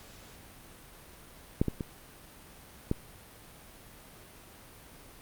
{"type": "clicks", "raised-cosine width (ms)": 3, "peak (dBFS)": [-11, -16, -20, -14], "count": 4, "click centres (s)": [1.615, 1.683, 1.808, 2.914], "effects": ["pink hiss -52 dBFS RMS until 5.21 s", "Opus 48 kbps"]}